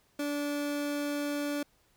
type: tone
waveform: 30% pulse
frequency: 290 Hz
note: D4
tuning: 22 cents flat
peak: -28 dBFS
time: 0.19-1.63 s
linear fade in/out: 5 ms
effects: pink hiss -68 dBFS RMS until 1.96 s